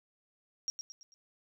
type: tone with echo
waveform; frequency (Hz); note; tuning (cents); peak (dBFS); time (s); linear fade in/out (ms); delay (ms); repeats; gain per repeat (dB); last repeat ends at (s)
sine; 5610; F8; +7; -31; 0.68-0.7; 0; 110; 4; -7; 1.14
effects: none